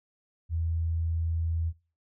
sine tone, 82.41 Hz, E2, in tune, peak -26 dBFS, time 0.49-1.73 s, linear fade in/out 50 ms, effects noise-tail reverb RT60 0.4 s tail -22 dB re dry

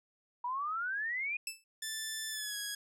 sine exponential sweep, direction up, 953 to 2489 Hz, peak -33 dBFS, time 0.44-1.37 s, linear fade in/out 5 ms
15% pulse tone with exponential decay, 2637 Hz, E7, in tune, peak -26 dBFS, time 1.47-1.64 s, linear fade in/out 2 ms, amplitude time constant 35 ms
10% pulse tone with pitch glide, 1760 to 1661.2 Hz, A6 to G#6, 0 to 0 cents, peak -28 dBFS, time 1.82-2.75 s, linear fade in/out 5 ms, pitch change -100 cents, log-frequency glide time 2.3-2.56 s
effects none

